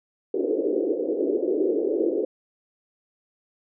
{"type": "band-pass noise", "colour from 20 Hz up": "pink", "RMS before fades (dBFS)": -24, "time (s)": [0.34, 2.25], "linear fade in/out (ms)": 5, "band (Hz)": [310, 490], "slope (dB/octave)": 48, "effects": []}